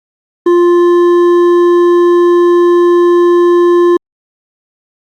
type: tone with hard clipping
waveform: sine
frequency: 349.2 Hz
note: F4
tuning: in tune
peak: -6 dBFS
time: 0.46-3.97 s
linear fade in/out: 5 ms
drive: 7 dB
effects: Opus 32 kbps